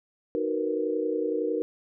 sine chord, B major seventh, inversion first, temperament just, 308.7 / 370.4 / 463 / 493.9 Hz, D#4 / F#4 / A#4 / B4, -14 / +2 / -12 / 0 cents, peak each -31 / -32 / -28 / -33 dBFS, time 0.35-1.62 s, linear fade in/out 0 ms, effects none

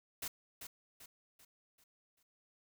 white noise with echo, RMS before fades -41 dBFS, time 0.22-0.28 s, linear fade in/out 5 ms, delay 390 ms, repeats 5, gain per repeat -7 dB, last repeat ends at 2.23 s, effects none

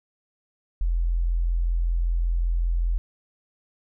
sine tone, 42.62 Hz, F1, 41 cents flat, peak -20 dBFS, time 0.81-2.98 s, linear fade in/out 0 ms, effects none

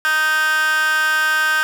15% pulse tone with high-pass filter, 311.1 Hz, D#4, in tune, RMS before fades -17 dBFS, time 0.05-1.63 s, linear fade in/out 0 ms, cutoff 1600 Hz, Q 6.9, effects none

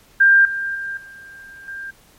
sine tone with level steps, 1592 Hz, G6, 26 cents sharp, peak -8 / -21 / -24 / -37 / -28 dBFS, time 0.2-1.91 s, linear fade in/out 10 ms, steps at 0.45 / 0.75 / 0.97 / 1.68 s, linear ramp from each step 2 ms, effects pink hiss -52 dBFS RMS until 2.18 s + MP3 64 kbps

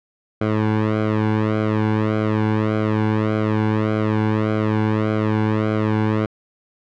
sawtooth tone with flanger, 108 Hz, A2, 32 cents flat, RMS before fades -19 dBFS, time 0.41-6.26 s, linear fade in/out 5 ms, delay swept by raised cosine 1.1 to 1.6 ms, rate 1.7 Hz, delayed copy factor -0.95, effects low-pass 2000 Hz 12 dB/octave

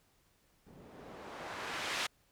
blue noise with low-pass filter sweep, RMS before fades -42 dBFS, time 0.66-2.07 s, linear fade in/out 10 ms, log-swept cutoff 210 to 3000 Hz, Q 0.71, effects pink hiss -71 dBFS RMS until 2.31 s

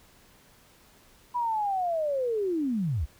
sine linear sweep, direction down, 987.8 to 57.2 Hz, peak -25 dBFS, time 1.34-3.06 s, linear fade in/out 20 ms, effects pink hiss -58 dBFS RMS until 3.19 s

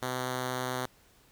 5% pulse tone, 127.3 Hz, C3, 47 cents flat, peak -20 dBFS, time 0.02-0.86 s, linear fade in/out 5 ms, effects pink hiss -62 dBFS RMS until 1.31 s

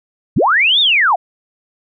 sine linear two-way sweep, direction up then down, 69.3 to 3743 to 636 Hz, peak -9 dBFS, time 0.36-1.16 s, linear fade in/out 10 ms, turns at 0.8 s, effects none

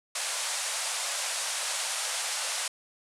white band-pass noise, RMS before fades -32 dBFS, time 0.15-2.68 s, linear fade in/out 5 ms, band 530 to 10000 Hz, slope 48 dB/octave, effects none

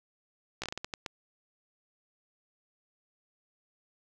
slowing click train, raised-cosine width 0.2 ms, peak -18 dBFS, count 9, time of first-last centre 0.62-1.062 s, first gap 16 ms, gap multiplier 1.34, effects none

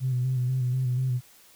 sine tone with vibrato, 127.3 Hz, C3, 47 cents flat, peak -22 dBFS, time 0-1.21 s, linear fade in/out 50 ms, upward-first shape square, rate 4.1 Hz, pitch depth 37 cents each way, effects tanh soft clip ceiling -18 dBFS + white hiss -55 dBFS RMS until 1.55 s

